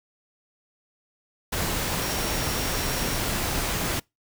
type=tone in noise; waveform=sine; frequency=5588 Hz; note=F8; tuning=in tune; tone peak=-37 dBFS; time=2.01-3.19 s; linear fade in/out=10 ms; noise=pink; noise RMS=-27 dBFS; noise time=1.52-4 s; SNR=-13 dB; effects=noise-tail reverb RT60 0.2 s tail -25 dB re dry